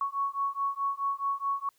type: beating tone pair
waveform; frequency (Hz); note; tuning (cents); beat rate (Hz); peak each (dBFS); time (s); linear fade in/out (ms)
sine; 1108.7 / 1113.4; C#6 / C#6; 0 / +7; 4.7; -31; 0.01-1.69; 2
effects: white hiss -69 dBFS RMS until 1.78 s